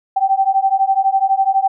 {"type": "beating tone pair", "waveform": "sine", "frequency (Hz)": [770, 782], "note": ["G5", "G5"], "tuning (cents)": [-31, -4], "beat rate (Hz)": 12, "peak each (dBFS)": -15, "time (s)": [0.16, 1.68], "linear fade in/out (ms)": 10, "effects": []}